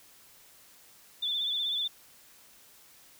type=tone with vibrato; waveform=sine; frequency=3513 Hz; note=A7; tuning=3 cents flat; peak=-28 dBFS; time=1.22-1.88 s; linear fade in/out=10 ms; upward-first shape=sine; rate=16 Hz; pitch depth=48 cents each way; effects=white hiss -57 dBFS RMS until 3.19 s